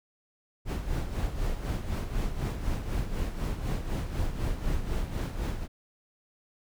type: noise with tremolo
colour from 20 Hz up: brown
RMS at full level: -28 dBFS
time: 0.65-5.68 s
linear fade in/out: 50 ms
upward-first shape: sine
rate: 4 Hz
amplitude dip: 60%
effects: none